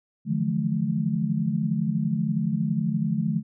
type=tone cluster; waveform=sine; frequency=147.7 / 164.7 / 176.9 / 215.1 Hz; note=D3 / E3 / F3 / A3; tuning=+10 / -1 / +23 / -39 cents; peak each=-28 / -30 / -28 / -26 dBFS; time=0.25-3.43 s; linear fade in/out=50 ms; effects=none